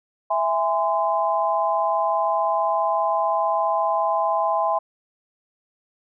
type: chord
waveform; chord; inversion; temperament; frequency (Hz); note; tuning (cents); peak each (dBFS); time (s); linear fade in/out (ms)
sine; E augmented; none; just; 659.3 / 824.1 / 1030.1; E5 / G#5 / B#5; 0 / -14 / -27; -23; 0.3-4.79; 10
effects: none